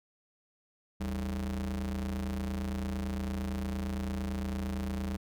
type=ring-modulated tone; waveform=square; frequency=60.8 Hz; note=B1; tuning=26 cents flat; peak=-30 dBFS; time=1-5.17 s; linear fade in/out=10 ms; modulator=136 Hz; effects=none